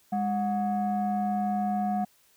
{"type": "tone pair together", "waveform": "sine", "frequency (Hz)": [204.6, 729], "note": ["G#3", "F#5"], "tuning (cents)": [-26, -26], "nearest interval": "octave + minor seventh", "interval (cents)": 2200, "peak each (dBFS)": -26, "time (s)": [0.12, 2.05], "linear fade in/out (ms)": 10, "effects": ["tanh soft clip ceiling -21 dBFS", "white hiss -63 dBFS RMS until 2.36 s"]}